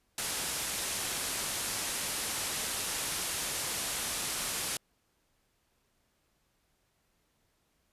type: low-pass noise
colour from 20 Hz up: white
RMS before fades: -35 dBFS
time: 0.18-4.77 s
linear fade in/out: 2 ms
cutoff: 12000 Hz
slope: 48 dB/octave
effects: pink hiss -74 dBFS RMS until 7.92 s + resampled to 32000 Hz